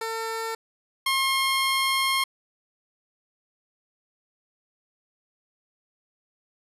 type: tone pair in turn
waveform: 15% pulse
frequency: 450.3 / 1071 Hz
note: A4 / C6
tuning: +40 / +40 cents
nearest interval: octave + minor third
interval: 1500 cents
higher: second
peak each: -22 / -15 dBFS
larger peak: second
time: 0.01-0.55 / 1.06-2.24 s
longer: second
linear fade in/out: 5 ms
effects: resampled to 32000 Hz